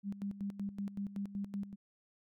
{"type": "tone with tremolo", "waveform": "sine", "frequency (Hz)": 199.9, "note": "G3", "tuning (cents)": 34, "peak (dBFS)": -35, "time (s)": [0.03, 1.76], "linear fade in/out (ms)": 50, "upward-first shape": "square", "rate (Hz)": 5.3, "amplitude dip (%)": 75, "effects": []}